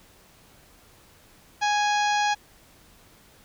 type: harmonic tone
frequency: 830 Hz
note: G#5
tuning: 1 cent flat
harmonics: 1 / 2 / 3 / 4 / 5 / 6 / 7 / 8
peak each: -22 / -28 / -32 / -34 / -36 / -38 / -39 / -40 dBFS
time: 1.61-2.35 s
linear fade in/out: 20 ms
effects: pink hiss -55 dBFS RMS until 3.44 s